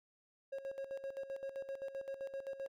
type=tone with tremolo; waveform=triangle; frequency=544 Hz; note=C#5; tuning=33 cents flat; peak=-37 dBFS; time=0.52-2.68 s; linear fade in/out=10 ms; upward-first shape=square; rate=7.7 Hz; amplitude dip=70%; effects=none